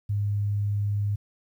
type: tone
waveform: sine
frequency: 102.4 Hz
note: G#2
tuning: 24 cents flat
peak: -23 dBFS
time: 0.09-1.16 s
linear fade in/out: 10 ms
effects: 10-bit